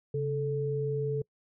sine tone pair together, 137.6 / 436.9 Hz, C#3 / A4, -12 / -12 cents, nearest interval octave + minor sixth, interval 2000 cents, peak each -31 / -30 dBFS, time 0.14-1.22 s, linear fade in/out 5 ms, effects noise-tail reverb RT60 0.1 s tail -26 dB re dry

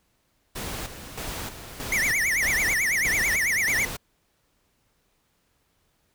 pink noise with tremolo, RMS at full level -33 dBFS, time 0.55-3.97 s, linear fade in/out 10 ms, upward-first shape square, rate 1.6 Hz, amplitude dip 60%
square tone with vibrato, 2018 Hz, B6, 37 cents sharp, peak -22 dBFS, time 1.92-3.85 s, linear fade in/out 2 ms, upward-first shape triangle, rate 9.1 Hz, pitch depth 270 cents each way
effects pink hiss -69 dBFS RMS until 6.14 s

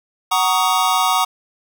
square chord, D# minor seventh, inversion first, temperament just, 746.7 / 933.4 / 1120.1 / 1244.5 Hz, F#5 / A#5 / C#6 / D#6, +16 / +2 / +18 / 0 cents, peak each -21 dBFS, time 0.31-1.25 s, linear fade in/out 10 ms, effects none

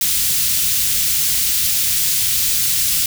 white band-stop noise, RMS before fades -17 dBFS, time 0.01-3.06 s, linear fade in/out 2 ms, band 140 to 3000 Hz, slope 12 dB/octave, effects none

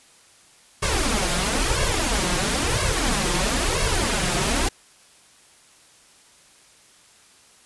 pink noise with flanger, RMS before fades -22 dBFS, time 0.82-4.69 s, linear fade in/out 10 ms, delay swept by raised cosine 1.8 to 5.7 ms, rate 1 Hz, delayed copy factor +0.85, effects white hiss -53 dBFS RMS until 7.65 s + resampled to 24000 Hz

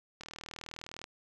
click train, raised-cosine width 0.2 ms, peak -26 dBFS, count 34, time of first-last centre 0.21-1.041 s, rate 39.7 Hz, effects none

